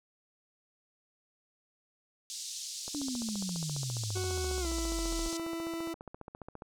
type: band-pass noise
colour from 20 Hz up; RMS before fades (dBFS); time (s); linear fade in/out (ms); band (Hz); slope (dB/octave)
white; -41; 2.3-5.37; 0; 4000 to 7500; 24
type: click train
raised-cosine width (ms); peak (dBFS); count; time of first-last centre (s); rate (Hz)
1; -30; 56; 2.88-6.621; 14.7
type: exponential sweep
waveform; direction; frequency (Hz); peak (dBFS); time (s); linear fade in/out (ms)
sine; down; 298.4 to 36; -34; 2.94-5.29; 10
type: tone with pitch glide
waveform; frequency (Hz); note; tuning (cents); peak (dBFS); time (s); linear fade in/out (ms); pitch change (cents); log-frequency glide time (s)
40% pulse; 370 to 331.5; F#4 to E4; 0 to +10; -34; 4.15-5.94; 10; -190; 4.6-4.67
effects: none